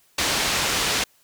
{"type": "low-pass noise", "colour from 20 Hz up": "white", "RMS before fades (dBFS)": -23, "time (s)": [0.18, 1.04], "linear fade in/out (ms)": 5, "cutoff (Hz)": 5400, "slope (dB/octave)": 12, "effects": ["white hiss -60 dBFS RMS until 1.23 s"]}